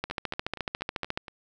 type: two click trains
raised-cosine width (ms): 0.3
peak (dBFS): -24 / -13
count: 6 / 17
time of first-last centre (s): 0.1-1.282 / 0.04-1.175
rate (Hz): 4.23 / 14.1
effects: none